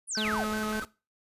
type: exponential sweep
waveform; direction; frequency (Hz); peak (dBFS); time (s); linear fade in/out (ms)
sine; down; 10650 to 477.4; -30; 0.07-0.46; 50
type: tone with vibrato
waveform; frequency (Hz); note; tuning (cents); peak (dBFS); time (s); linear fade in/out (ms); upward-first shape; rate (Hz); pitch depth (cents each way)
triangle; 1396.9; F6; 0; -33; 0.15-0.84; 2; square; 5.2; 160
type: tone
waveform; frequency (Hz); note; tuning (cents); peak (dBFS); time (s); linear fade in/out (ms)
sawtooth; 215; A3; -40; -26; 0.17-0.8; 5
type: noise with tremolo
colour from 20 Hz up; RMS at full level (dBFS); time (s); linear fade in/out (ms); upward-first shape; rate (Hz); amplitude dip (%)
pink; -42; 0.25-0.85; 0; square; 16; 25
effects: noise-tail reverb RT60 0.3 s tail -19 dB re dry + resampled to 32000 Hz